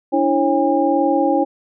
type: tone cluster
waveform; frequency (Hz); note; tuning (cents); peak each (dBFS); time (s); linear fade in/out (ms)
sine; 289.2 / 330.5 / 544 / 809; D4 / E4 / C#5 / G#5; -27 / +5 / -33 / -46; -19; 0.12-1.45; 20
effects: none